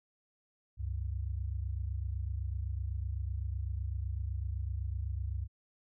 sine tone pair together, 67.39 / 95.3 Hz, C#2 / G2, -48 / -48 cents, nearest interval tritone, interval 600 cents, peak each -35 / -37 dBFS, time 0.77-5.48 s, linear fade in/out 50 ms, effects none

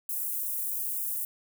white high-pass noise, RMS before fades -32 dBFS, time 0.09-1.25 s, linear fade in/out 2 ms, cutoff 10000 Hz, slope 24 dB/octave, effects none

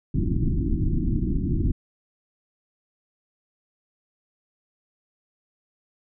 pink low-pass noise, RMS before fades -23 dBFS, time 0.14-1.72 s, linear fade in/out 5 ms, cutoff 350 Hz, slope 96 dB/octave, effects none

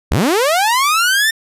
sawtooth linear sweep, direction up, 41.02 to 1822 Hz, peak -8 dBFS, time 0.11-1.31 s, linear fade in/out 10 ms, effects resampled to 32000 Hz

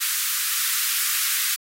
white high-pass noise, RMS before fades -23 dBFS, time 0-1.56 s, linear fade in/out 20 ms, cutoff 1200 Hz, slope 48 dB/octave, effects AAC 48 kbps

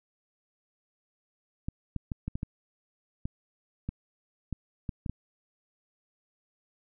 clicks, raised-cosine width 5 ms, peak -20 dBFS, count 12, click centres 1.685 / 1.963 / 2.118 / 2.28 / 2.355 / 2.431 / 3.255 / 3.89 / 4.527 / 4.892 / 5.062 / 5.096 s, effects none

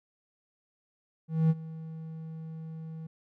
triangle tone with ADSR envelope, 160.5 Hz, E3, 46 cents flat, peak -17 dBFS, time 1.28-3.07 s, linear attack 220 ms, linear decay 38 ms, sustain -19 dB, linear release 6 ms, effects none

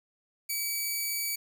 5% pulse tone, 2288 Hz, D7, 46 cents flat, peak -20 dBFS, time 0.49-1.36 s, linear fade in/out 10 ms, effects none

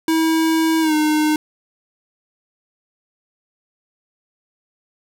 square tone with pitch glide, 322.6 to 305.7 Hz, E4 to D#4, -37 to -30 cents, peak -15 dBFS, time 0.08-1.36 s, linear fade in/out 2 ms, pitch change -93 cents, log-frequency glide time 0.81-0.94 s, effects none

